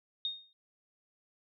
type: tone with exponential decay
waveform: sine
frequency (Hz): 3700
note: A#7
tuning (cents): -14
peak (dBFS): -29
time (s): 0.25-0.53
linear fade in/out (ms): 1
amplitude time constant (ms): 59
effects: none